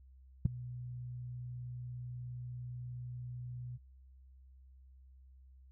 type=tone with ADSR envelope; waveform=sine; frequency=123.47 Hz; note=B2; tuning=in tune; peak=-19 dBFS; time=0.45-3.78 s; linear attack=6 ms; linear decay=8 ms; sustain=-22 dB; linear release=27 ms; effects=added 65 Hz sine -56 dBFS peak until 5.71 s